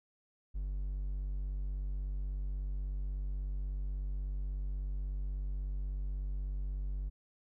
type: tone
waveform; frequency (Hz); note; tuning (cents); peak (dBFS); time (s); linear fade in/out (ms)
triangle; 48.19; G1; -29; -32; 0.54-7.1; 20
effects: none